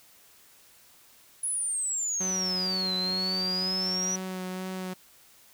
sine exponential two-way sweep, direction down then up, 10548 to 4000 to 5890 Hz, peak -27 dBFS, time 1.43-4.16 s, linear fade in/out 5 ms, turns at 2.94 s
sawtooth tone with vibrato, 185.7 Hz, F#3, 7 cents sharp, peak -29 dBFS, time 2.2-4.94 s, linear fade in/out 10 ms, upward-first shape sine, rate 2.1 Hz, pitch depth 14 cents each way
effects white hiss -57 dBFS RMS until 5.53 s

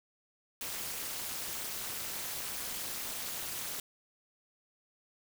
white noise with amplitude modulation, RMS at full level -35 dBFS, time 0.61-3.8 s, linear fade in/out 2 ms, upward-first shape sine, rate 231 Hz, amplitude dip 90%, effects none

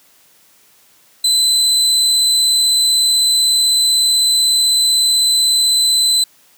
30% pulse tone, 4031 Hz, B7, 35 cents sharp, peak -8 dBFS, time 1.24-6.24 s, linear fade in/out 5 ms, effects white hiss -51 dBFS RMS until 6.57 s + high-pass 100 Hz 12 dB/octave

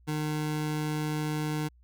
25% pulse tone, 152.4 Hz, D#3, 36 cents flat, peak -25 dBFS, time 0.07-1.69 s, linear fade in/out 20 ms, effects added 60 Hz sine -56 dBFS peak until 1.83 s

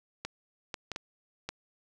clicks, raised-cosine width 0.2 ms, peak -18 dBFS, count 5, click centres 0.25 / 0.742 / 0.917 / 0.961 / 1.49 s, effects none

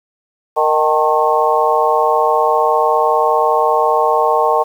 harmonic tone with a mistuned harmonic, 154.8 Hz, D#3, 9 cents flat, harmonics 3 / 4 / 5 / 6 / 7, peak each -17 / -17 / -17 / -17 / -17 dBFS, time 0.56-4.64 s, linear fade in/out 20 ms, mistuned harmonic 6, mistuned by -67 cents, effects 7-bit

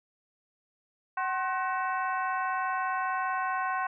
harmonic tone with a mistuned harmonic, 376.8 Hz, F#4, 32 cents sharp, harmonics 2 / 3 / 4 / 5 / 6 / 7, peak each -32 / -31 / -34 / -41 / -49 / -46 dBFS, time 1.17-3.87 s, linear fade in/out 5 ms, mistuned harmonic 3, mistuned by -93 cents, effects none

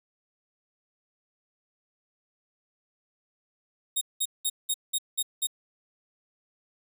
10% pulse tone bursts, 3729 Hz, A#7, in tune, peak -17 dBFS, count 7, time 3.96-5.471 s, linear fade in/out 10 ms, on 53 ms, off 190 ms, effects none

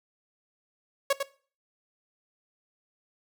sawtooth tone with echo, 554.4 Hz, C#5, in tune, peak -17 dBFS, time 1.1-1.13 s, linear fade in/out 5 ms, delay 100 ms, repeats 1, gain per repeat -6 dB, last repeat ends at 1.23 s, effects noise-tail reverb RT60 0.4 s tail -18 dB re dry

